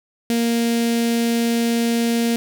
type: tone with notch filter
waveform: sawtooth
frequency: 233.1 Hz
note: A#3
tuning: in tune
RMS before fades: -19 dBFS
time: 0.3-2.36 s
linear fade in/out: 0 ms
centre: 1100 Hz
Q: 0.69
effects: none